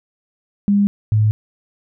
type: tone pair in turn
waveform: sine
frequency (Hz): 202.2 / 107.37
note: G#3 / A2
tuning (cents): -46 / -42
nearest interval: major seventh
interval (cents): 1096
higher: first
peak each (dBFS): -11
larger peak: neither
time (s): 0.68-0.87 / 1.12-1.31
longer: neither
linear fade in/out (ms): 0
effects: none